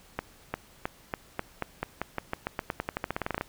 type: accelerating click train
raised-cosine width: 0.5 ms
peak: -14 dBFS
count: 25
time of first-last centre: 0.19-3.411 s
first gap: 350 ms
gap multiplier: 0.9
effects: pink hiss -56 dBFS RMS until 3.48 s